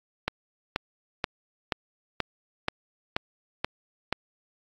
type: click train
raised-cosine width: 0.3 ms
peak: -9 dBFS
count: 9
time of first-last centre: 0.28-4.126 s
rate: 2.08 Hz
effects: AAC 48 kbps